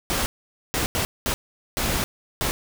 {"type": "noise bursts at uneven times", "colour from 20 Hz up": "pink", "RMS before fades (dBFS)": -24, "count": 6, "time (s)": [[0.1, 0.26], [0.74, 0.86], [0.95, 1.05], [1.26, 1.34], [1.77, 2.04], [2.41, 2.51]], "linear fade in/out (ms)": 0, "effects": []}